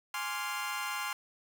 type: chord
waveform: 25% pulse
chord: D half-diminished seventh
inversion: second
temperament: equal with one note detuned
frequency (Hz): 830.6 / 1046.5 / 1160.5 / 1396.9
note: Ab5 / C6 / D6 / F6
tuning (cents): 0 / 0 / -21 / 0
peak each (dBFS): -37 / -34 / -40 / -35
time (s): 0.14-1.13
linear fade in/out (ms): 2
effects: none